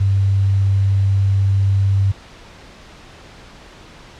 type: tone with quantisation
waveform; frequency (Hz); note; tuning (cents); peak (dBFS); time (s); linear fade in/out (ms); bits
sine; 98; G2; 0; -12; 0-2.12; 10; 7
effects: pink hiss -41 dBFS RMS until 4.19 s + low-pass 5000 Hz 12 dB/octave